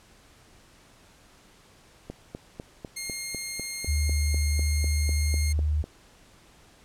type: click train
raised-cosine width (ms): 2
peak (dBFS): -22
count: 16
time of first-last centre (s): 2.1-5.841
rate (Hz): 4.01
type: tone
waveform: 5% pulse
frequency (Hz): 2131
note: C7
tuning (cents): +31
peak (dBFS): -20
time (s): 2.96-5.53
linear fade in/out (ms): 10
type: tone with pitch glide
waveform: sine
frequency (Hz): 74.7 to 75.57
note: D2 to D#2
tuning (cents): +30 to -50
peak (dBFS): -22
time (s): 3.87-5.83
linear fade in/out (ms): 20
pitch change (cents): +20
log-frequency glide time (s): 4.37-5.6
effects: pink hiss -56 dBFS RMS until 6.84 s + low-pass 10000 Hz 12 dB/octave